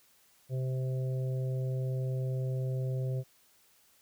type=harmonic tone; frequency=130 Hz; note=C3; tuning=11 cents flat; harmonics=1 / 3 / 4 / 5; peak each=-30 / -43 / -43 / -50 dBFS; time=0.49-3.24 s; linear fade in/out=50 ms; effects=white hiss -65 dBFS RMS until 4.01 s